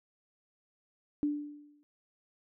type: tone with exponential decay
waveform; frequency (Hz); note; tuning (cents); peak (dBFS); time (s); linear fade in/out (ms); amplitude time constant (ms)
sine; 293.7; D4; 0; -25; 1.23-1.83; 0; 130
effects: none